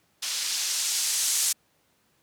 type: noise with low-pass filter sweep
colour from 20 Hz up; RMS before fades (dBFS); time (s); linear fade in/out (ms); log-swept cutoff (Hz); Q
violet; -27; 0.22-1.53; 10; 4500 to 7700; 1.1
effects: pink hiss -67 dBFS RMS until 2.22 s + high-pass 100 Hz 12 dB/octave